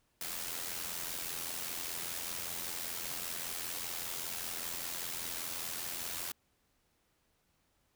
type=noise with amplitude modulation; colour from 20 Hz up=white; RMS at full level=-37 dBFS; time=0.21-6.32 s; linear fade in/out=2 ms; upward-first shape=sine; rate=85.1 Hz; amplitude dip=60%; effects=pink hiss -75 dBFS RMS until 7.95 s